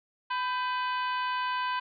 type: harmonic tone with a mistuned harmonic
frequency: 500 Hz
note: B4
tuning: 21 cents sharp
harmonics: 2 / 3 / 4 / 5 / 6 / 7 / 8 / 9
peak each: -29 / -35 / -45 / -41 / -41 / -49 / -51 / -50 dBFS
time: 0.3-1.8 s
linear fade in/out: 10 ms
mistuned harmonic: 3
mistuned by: +67 cents
effects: none